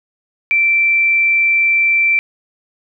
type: tone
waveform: sine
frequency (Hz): 2342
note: D7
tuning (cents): -5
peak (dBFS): -10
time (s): 0.51-2.19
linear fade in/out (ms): 0
effects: none